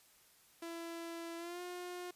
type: tone with pitch glide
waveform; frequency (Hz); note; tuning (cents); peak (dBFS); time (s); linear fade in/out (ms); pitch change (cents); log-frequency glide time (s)
sawtooth; 334.9 to 356.9; E4 to F4; +27 to +38; -39; 0.62-2.11; 5; +111; 1.37-1.61
effects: white hiss -66 dBFS RMS until 2.15 s + resampled to 32000 Hz